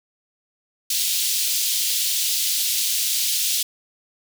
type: high-pass noise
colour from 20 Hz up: pink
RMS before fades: -22 dBFS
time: 0.9-3.63 s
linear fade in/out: 5 ms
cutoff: 3300 Hz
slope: 24 dB/octave
effects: none